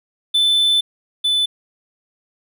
triangle tone pair in turn, 3520 / 3500 Hz, A7 / A7, 0 / -10 cents, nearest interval unison, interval 10 cents, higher first, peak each -11 / -13 dBFS, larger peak first, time 0.34-0.81 / 1.24-1.46 s, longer first, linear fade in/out 10 ms, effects none

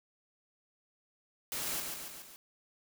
white noise with echo, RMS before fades -37 dBFS, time 1.52-1.8 s, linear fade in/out 0 ms, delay 140 ms, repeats 4, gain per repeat -4 dB, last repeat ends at 2.36 s, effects none

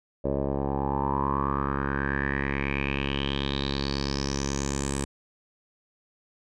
10% pulse tone with low-pass filter sweep, 69.2 Hz, C#2, 2 cents flat, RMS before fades -28 dBFS, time 0.24-5.05 s, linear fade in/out 10 ms, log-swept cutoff 580 to 8500 Hz, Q 6.9, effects none

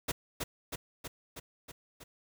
pink noise with echo, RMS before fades -32 dBFS, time 0.08-0.12 s, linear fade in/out 10 ms, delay 320 ms, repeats 6, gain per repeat -3 dB, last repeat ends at 2.04 s, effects none

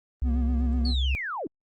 sine tone, 66 Hz, C2, 16 cents sharp, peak -21 dBFS, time 0.22-1.15 s, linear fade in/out 0 ms
triangle tone with vibrato, 239.8 Hz, A#3, 49 cents sharp, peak -25 dBFS, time 0.23-0.95 s, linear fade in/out 50 ms, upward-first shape sine, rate 8 Hz, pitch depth 69 cents each way
sine linear sweep, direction down, 4515 to 248.3 Hz, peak -29 dBFS, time 0.85-1.47 s, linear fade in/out 2 ms
effects tanh soft clip ceiling -17 dBFS + Opus 24 kbps

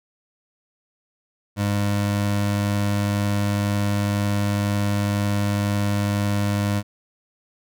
25% pulse tone, 102 Hz, G#2, 31 cents flat, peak -16 dBFS, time 1.56-6.83 s, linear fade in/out 50 ms, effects none

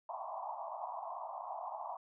pink band-pass noise, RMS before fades -43 dBFS, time 0.09-1.97 s, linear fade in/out 2 ms, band 640 to 1100 Hz, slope 96 dB/octave, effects none

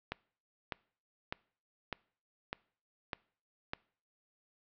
click train, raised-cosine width 0.3 ms, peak -19 dBFS, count 7, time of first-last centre 0.12-3.734 s, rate 1.66 Hz, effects noise-tail reverb RT60 0.5 s tail -24 dB re dry + low-pass 4000 Hz 12 dB/octave

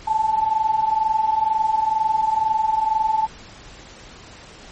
sine tone pair together, 857.9 / 880 Hz, A5 / A5, -44 / 0 cents, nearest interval unison, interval 44 cents, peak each -22 / -18 dBFS, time 0.07-3.27 s, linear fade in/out 10 ms, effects pink hiss -42 dBFS RMS until 4.71 s + MP3 32 kbps

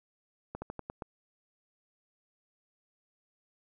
slowing click train, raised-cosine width 1 ms, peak -24 dBFS, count 6, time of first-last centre 0.55-1.022 s, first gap 70 ms, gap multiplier 1.15, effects none

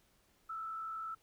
sine tone with frequency modulation, 1318.5 Hz, E6, in tune, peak -39 dBFS, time 0.49-1.15 s, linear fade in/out 10 ms, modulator 51 Hz, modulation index 0.45, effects pink hiss -71 dBFS RMS until 1.22 s

